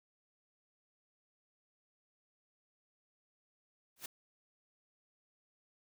white noise with exponential growth, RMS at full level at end -38 dBFS, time 3.96-4.06 s, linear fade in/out 5 ms, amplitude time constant 21 ms, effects none

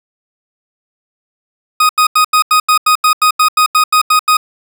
40% pulse tone bursts, 1248 Hz, D#6, 5 cents sharp, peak -6 dBFS, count 15, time 1.8-4.37 s, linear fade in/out 5 ms, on 92 ms, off 85 ms, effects none

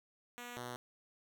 5% pulse tone pair in turn, 242.5 / 122.34 Hz, B3 / B2, -31 / -16 cents, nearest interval octave, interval 1185 cents, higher first, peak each -34 / -31 dBFS, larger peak second, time 0.38-0.57 / 0.57-0.76 s, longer neither, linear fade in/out 0 ms, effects none

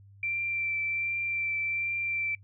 sine tone with vibrato, 2349 Hz, D7, in tune, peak -28 dBFS, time 0.23-2.35 s, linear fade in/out 2 ms, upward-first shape triangle, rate 1.3 Hz, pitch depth 16 cents each way, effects noise-tail reverb RT60 0.1 s tail -25 dB re dry + added 99 Hz sine -51 dBFS peak until 2.43 s

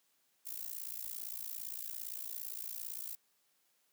violet noise with amplitude modulation, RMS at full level -39 dBFS, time 0.45-3.16 s, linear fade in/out 20 ms, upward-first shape sine, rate 57.6 Hz, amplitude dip 95%, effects white hiss -75 dBFS RMS until 3.92 s + high-pass 150 Hz 12 dB/octave

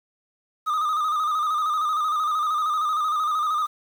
triangle tone with vibrato, 1232 Hz, D#6, 17 cents flat, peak -19 dBFS, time 0.66-3.67 s, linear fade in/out 20 ms, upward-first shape square, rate 13 Hz, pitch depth 49 cents each way, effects 8-bit

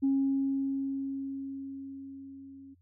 sine tone with level ramp, 272.3 Hz, C#4, 31 cents flat, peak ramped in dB -22 to -47 dBFS, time 0.02-2.75 s, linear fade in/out 20 ms, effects tanh soft clip ceiling -19 dBFS + added 89 Hz sine -62 dBFS peak until 2.81 s

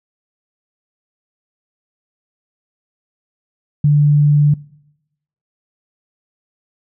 sine tone, 146.83 Hz, D3, in tune, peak -8 dBFS, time 3.84-4.54 s, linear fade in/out 5 ms, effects noise-tail reverb RT60 0.9 s tail -23 dB re dry

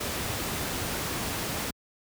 pink noise, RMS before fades -31 dBFS, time 0-1.71 s, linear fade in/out 10 ms, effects high-pass 60 Hz 12 dB/octave

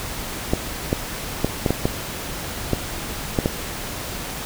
clicks, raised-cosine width 2 ms, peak -4 dBFS, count 9, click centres 0.535 / 0.929 / 1.446 / 1.662 / 1.706 / 1.855 / 2.733 / 3.388 / 3.459 s, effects pink hiss -30 dBFS RMS until 4.45 s

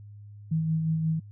sine tone with tremolo, 160 Hz, D#3, 49 cents sharp, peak -22 dBFS, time 0.51-1.2 s, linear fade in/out 10 ms, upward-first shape sine, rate 5.6 Hz, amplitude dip 35%, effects added 103 Hz sine -43 dBFS peak until 1.31 s

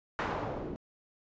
white noise with low-pass filter sweep, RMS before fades -36 dBFS, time 0.19-0.76 s, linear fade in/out 0 ms, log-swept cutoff 1400 to 330 Hz, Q 1.1, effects resampled to 16000 Hz

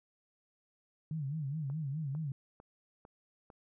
sine tone with vibrato, 146.83 Hz, D3, in tune, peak -34 dBFS, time 1.11-2.32 s, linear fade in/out 2 ms, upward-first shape sine, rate 4.8 Hz, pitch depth 160 cents each way
click train, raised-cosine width 1 ms, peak -39 dBFS, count 5, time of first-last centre 1.7-3.502 s, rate 2.22 Hz
effects none

